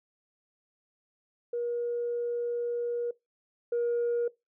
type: tone pair in turn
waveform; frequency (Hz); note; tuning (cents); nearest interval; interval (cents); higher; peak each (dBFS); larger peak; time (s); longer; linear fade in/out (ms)
sine; 477.2 / 475; A#4 / A#4; +41 / +33; unison; 8; first; -28 / -24; second; 1.53-3.11 / 3.72-4.28; first; 5
effects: noise-tail reverb RT60 0.2 s tail -21 dB re dry + tanh soft clip ceiling -23 dBFS